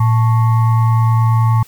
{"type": "tone with frequency modulation", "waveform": "sine", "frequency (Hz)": 113.7, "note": "A#2", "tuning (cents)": -43, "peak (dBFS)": -9, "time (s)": [0, 1.63], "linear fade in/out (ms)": 5, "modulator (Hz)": 993, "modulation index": 0.43, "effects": ["white hiss -45 dBFS RMS until 1.67 s"]}